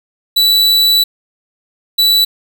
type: tone pair in turn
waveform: 45% pulse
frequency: 3951 / 3951 Hz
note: B7 / B7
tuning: 0 / 0 cents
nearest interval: unison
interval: 0 cents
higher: neither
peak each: -8 dBFS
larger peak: neither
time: 0.36-1.04 / 1.98-2.25 s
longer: first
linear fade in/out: 10 ms
effects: none